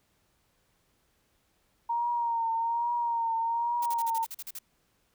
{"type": "tone with vibrato", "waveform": "sine", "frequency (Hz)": 931, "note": "A#5", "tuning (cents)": -2, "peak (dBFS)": -26, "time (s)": [1.89, 4.25], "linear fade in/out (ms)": 10, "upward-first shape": "triangle", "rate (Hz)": 1.2, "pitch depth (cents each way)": 49}
{"type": "noise bursts", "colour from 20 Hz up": "blue", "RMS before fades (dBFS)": -39, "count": 10, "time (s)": [3.82, 4.589], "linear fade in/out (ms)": 5, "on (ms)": 40, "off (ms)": 41}
{"effects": ["pink hiss -71 dBFS RMS until 5.14 s"]}